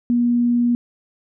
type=tone with vibrato; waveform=sine; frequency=240 Hz; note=B3; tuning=49 cents flat; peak=-14 dBFS; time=0.1-0.75 s; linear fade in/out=0 ms; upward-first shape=sine; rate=20 Hz; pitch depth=11 cents each way; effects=none